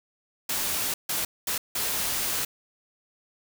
white noise bursts at uneven times, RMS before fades -28 dBFS, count 4, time 0.49-0.94 / 1.09-1.25 / 1.47-1.58 / 1.75-2.45 s, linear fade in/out 5 ms, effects none

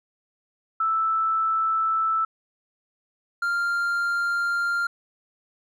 sine / triangle tone pair in turn, 1318.5 / 1394.3 Hz, E6 / F6, 0 / -3 cents, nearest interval minor second, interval 97 cents, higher second, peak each -20 / -20 dBFS, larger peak neither, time 0.8-2.25 / 3.42-4.87 s, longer neither, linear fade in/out 5 ms, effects none

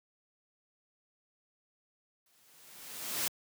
white noise with exponential growth, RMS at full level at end -31 dBFS, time 2.26-3.28 s, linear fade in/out 2 ms, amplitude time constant 220 ms, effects high-pass 100 Hz 12 dB/octave

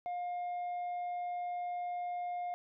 sine tone with tanh clipping, 710 Hz, F5, 28 cents sharp, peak -36 dBFS, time 0.06-2.54 s, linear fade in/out 0 ms, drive 3 dB, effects none

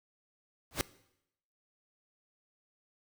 pink noise with exponential growth, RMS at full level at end -26 dBFS, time 0.71-0.81 s, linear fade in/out 0 ms, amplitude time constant 21 ms, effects noise-tail reverb RT60 0.8 s tail -20 dB re dry

